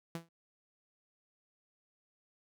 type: tone with exponential decay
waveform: sawtooth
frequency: 167 Hz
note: E3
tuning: 23 cents sharp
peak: -31 dBFS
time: 0.15-0.29 s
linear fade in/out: 2 ms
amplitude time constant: 29 ms
effects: none